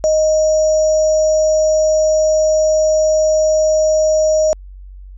sine tone with sample-and-hold, 622.3 Hz, D#5, in tune, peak -10 dBFS, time 0.04-4.53 s, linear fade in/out 0 ms, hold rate 6300 Hz, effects added 47 Hz sine -32 dBFS peak until 5.17 s + resampled to 22050 Hz

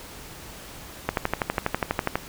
click train, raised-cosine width 0.5 ms, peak -7 dBFS, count 14, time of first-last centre 1.09-2.156 s, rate 12.2 Hz, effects pink hiss -42 dBFS RMS until 2.28 s

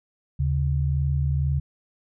sine tone pair together, 76.1 / 138.2 Hz, D#2 / C#3, -38 / -5 cents, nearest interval minor seventh, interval 1033 cents, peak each -23 dBFS, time 0.39-1.6 s, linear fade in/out 10 ms, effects none

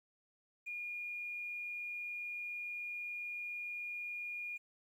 triangle tone, 2429 Hz, D#7, 42 cents flat, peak -36 dBFS, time 0.66-4.58 s, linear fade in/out 20 ms, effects tanh soft clip ceiling -38 dBFS + 12-bit

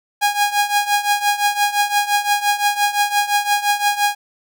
sawtooth tone with tremolo, 821 Hz, G#5, 20 cents flat, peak -8 dBFS, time 0.21-4.15 s, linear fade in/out 20 ms, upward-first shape triangle, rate 5.8 Hz, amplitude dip 85%, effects none

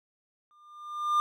triangle tone with exponential growth, 1200 Hz, D6, 37 cents sharp, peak -18 dBFS, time 0.51-1.2 s, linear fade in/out 0 ms, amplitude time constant 150 ms, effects none

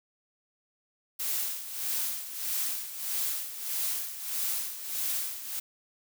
blue noise with tremolo, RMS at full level -30 dBFS, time 1.19-5.6 s, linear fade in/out 10 ms, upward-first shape sine, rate 1.6 Hz, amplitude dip 70%, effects none

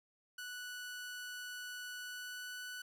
sawtooth tone with pitch glide, 1479 to 1487.6 Hz, F#6 to F#6, -1 to +9 cents, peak -40 dBFS, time 0.38-2.82 s, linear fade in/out 5 ms, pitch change +10 cents, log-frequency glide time 1.97-2.63 s, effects none

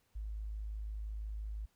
sine tone, 52.9 Hz, G#1, 33 cents sharp, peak -38 dBFS, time 0.15-1.66 s, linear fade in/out 10 ms, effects pink hiss -75 dBFS RMS until 1.75 s

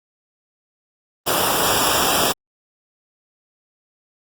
pink noise with comb filter, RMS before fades -18 dBFS, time 1.26-2.33 s, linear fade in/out 20 ms, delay 0.47 ms, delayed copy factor -0.95, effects Opus 24 kbps

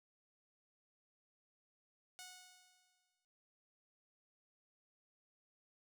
5% pulse tone with exponential decay, 733 Hz, F#5, 16 cents flat, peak -38 dBFS, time 2.19-3.25 s, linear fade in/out 0 ms, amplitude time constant 230 ms, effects noise-tail reverb RT60 0.5 s tail -19 dB re dry

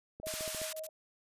click train, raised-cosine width 2 ms, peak -32 dBFS, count 7, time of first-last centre 0.2-0.617 s, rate 14.4 Hz
sine tone with tremolo, 630 Hz, D#5, 21 cents sharp, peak -38 dBFS, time 0.23-0.89 s, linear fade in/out 2 ms, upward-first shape sine, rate 5.7 Hz, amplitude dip 70%
blue noise bursts, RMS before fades -43 dBFS, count 9, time 0.26-0.867 s, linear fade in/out 0 ms, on 31 ms, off 41 ms
white band-pass noise, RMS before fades -41 dBFS, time 0.27-0.73 s, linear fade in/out 5 ms, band 1000 to 11000 Hz, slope 24 dB/octave
effects resampled to 32000 Hz

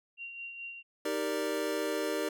sine tone with tremolo, 2760 Hz, F7, 21 cents flat, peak -38 dBFS, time 0.17-0.83 s, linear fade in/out 50 ms, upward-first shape sine, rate 4.7 Hz, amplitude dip 45%
square chord, Eb major seventh, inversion none, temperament equal, 311.1 / 392 / 466.2 / 587.3 Hz, Eb4 / G4 / Bb4 / D5, 0 / 0 / 0 / 0 cents, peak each -37 dBFS, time 1.05-2.29 s, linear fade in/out 5 ms
effects none

